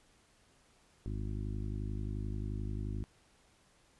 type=harmonic tone; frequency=51.4 Hz; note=G#1; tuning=17 cents flat; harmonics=1 / 2 / 3 / 4 / 5 / 6 / 7; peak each=-38 / -39 / -49 / -46 / -49 / -50 / -52 dBFS; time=1.06-3.04 s; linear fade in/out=0 ms; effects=pink hiss -67 dBFS RMS until 3.99 s + resampled to 24000 Hz